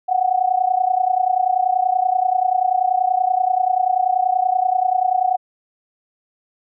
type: tone with amplitude modulation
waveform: sine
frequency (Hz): 740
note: F#5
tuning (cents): 0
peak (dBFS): -11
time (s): 0.08-5.37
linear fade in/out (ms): 20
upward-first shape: sine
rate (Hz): 30.4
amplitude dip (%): 85
effects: none